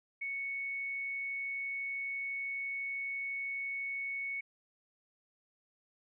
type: tone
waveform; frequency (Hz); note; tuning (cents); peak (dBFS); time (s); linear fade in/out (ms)
sine; 2217; C#7; 0; -35; 0.21-4.41; 10
effects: none